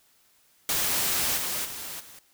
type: noise with level steps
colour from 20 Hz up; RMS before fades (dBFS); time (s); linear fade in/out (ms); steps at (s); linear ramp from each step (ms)
white; -26 / -30 / -37 / -48; 0.69-2.19; 2; 1.36 / 1.64 / 1.99; 20
effects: white hiss -63 dBFS RMS until 2.33 s